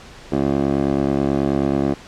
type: tone with band-pass filter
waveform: 15% pulse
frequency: 69.3 Hz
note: C#2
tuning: in tune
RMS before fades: -19 dBFS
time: 0.32-1.94 s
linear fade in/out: 5 ms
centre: 400 Hz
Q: 2
effects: pink hiss -41 dBFS RMS until 2.07 s + low-pass 6000 Hz 12 dB/octave